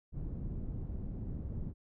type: low-pass noise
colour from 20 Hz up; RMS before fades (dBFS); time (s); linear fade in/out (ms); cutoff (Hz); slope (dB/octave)
pink; -39; 0.12-1.74; 50; 200; 12
effects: none